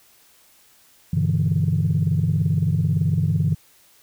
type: chord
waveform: sine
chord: E minor seventh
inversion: first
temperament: equal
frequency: 98 / 123.47 / 146.83 / 164.81 Hz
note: G2 / B2 / D3 / E3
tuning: 0 / 0 / 0 / 0 cents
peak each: -22 / -26 / -21 / -21 dBFS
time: 1.13-3.55 s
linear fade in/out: 5 ms
effects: tanh soft clip ceiling -10 dBFS + white hiss -55 dBFS RMS until 4.02 s